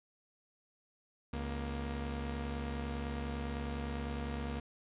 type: tone pair together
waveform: sawtooth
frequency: 69.9 / 235.6 Hz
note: C#2 / A#3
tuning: +15 / +19 cents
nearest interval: octave + major sixth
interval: 2104 cents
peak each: -34 / -37 dBFS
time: 1.33-4.6 s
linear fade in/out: 5 ms
effects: resampled to 8000 Hz + 12-bit